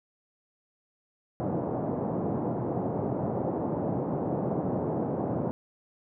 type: band-pass noise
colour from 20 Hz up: pink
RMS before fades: -30 dBFS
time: 1.4-5.51 s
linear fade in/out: 0 ms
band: 120 to 780 Hz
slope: 24 dB/octave
effects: none